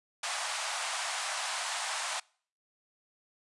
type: band-pass noise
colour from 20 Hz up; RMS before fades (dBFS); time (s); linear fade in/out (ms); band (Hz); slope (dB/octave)
pink; -35; 0.23-2.2; 5; 670 to 10000; 48
effects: noise-tail reverb RT60 0.5 s tail -26 dB re dry + resampled to 24000 Hz